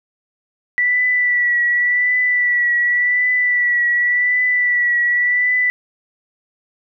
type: tone with vibrato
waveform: sine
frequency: 1960 Hz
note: B6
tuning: 14 cents flat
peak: -13 dBFS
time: 0.78-5.7 s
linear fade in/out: 0 ms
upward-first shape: triangle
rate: 0.89 Hz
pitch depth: 34 cents each way
effects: none